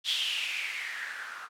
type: noise with low-pass filter sweep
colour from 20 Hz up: violet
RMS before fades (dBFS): -34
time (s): 0.04-1.49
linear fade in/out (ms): 50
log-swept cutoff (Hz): 3500 to 1300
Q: 6.7
effects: none